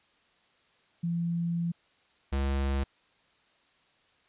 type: tone pair in turn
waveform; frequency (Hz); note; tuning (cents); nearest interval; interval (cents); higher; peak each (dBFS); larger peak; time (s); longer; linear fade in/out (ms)
sine / square; 170 / 68.49; F3 / C#2; -46 / -20; octave + major third; 1574; first; -27; neither; 1.03-1.72 / 2.32-2.84; first; 10
effects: white hiss -66 dBFS RMS until 4.28 s + resampled to 8000 Hz